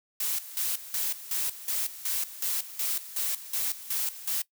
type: noise with tremolo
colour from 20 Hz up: blue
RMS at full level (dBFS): -29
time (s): 0.2-4.42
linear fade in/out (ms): 5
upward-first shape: square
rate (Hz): 2.7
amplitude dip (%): 80
effects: noise-tail reverb RT60 0.1 s tail -20 dB re dry